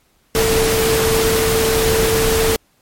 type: tone in noise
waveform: sine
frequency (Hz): 446.4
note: A4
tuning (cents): +25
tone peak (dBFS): -15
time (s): 0.35-2.56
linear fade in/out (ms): 0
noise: pink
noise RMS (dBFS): -18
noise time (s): 0.35-2.56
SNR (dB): 0
effects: pink hiss -59 dBFS RMS until 2.81 s + MP3 64 kbps